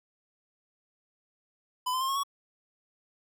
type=tone with pitch steps; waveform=square; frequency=1004 / 1031.6 / 1060 / 1089.2 / 1119.2 Hz; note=B5 / C6 / C6 / C#6 / C#6; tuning=+28 / -25 / +22 / -31 / +16 cents; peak=-28 dBFS; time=1.86-2.235 s; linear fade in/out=10 ms; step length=75 ms; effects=none